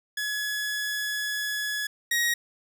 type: tone pair in turn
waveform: sawtooth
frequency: 1694 / 1889.4 Hz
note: G#6 / A#6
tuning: +34 / +23 cents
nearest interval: major second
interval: 189 cents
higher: second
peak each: -24 / -19 dBFS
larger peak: second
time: 0.17-1.87 / 2.11-2.34 s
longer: first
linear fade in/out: 5 ms
effects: none